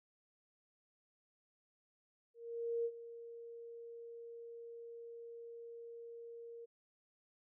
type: tone with ADSR envelope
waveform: sine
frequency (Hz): 466.2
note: A#4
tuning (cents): 0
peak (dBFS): -33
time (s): 2.34-6.66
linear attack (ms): 510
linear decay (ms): 58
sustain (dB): -15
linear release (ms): 18
effects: none